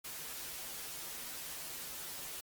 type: noise with comb filter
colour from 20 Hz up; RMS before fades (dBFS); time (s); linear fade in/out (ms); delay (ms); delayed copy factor
white; -44; 0.04-2.41; 10; 9.8; -0.7
effects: MP3 96 kbps